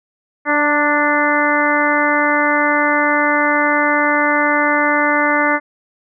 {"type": "harmonic tone with a mistuned harmonic", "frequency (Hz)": 293.7, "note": "D4", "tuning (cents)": 0, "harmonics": [1, 2, 3, 4, 5, 6, 7], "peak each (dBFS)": [-20, -20, -20, -20, -20, -20, -20], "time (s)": [0.45, 5.6], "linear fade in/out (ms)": 50, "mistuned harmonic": 3, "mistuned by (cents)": 19, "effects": []}